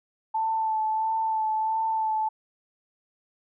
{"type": "tone with vibrato", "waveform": "sine", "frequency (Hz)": 880, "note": "A5", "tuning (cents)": 0, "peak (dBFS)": -23, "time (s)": [0.34, 2.29], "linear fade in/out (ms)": 10, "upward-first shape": "sine", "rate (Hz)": 1.5, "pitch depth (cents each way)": 20, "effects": []}